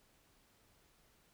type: silence
effects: pink hiss -70 dBFS RMS until 1.33 s